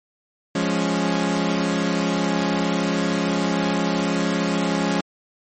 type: chord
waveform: sawtooth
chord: Db major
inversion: first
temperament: equal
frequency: 174.61 / 207.7 / 277.2 Hz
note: F3 / Ab3 / Db4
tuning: 0 / 0 / 0 cents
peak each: -20 dBFS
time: 0.55-5.01 s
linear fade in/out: 5 ms
effects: MP3 32 kbps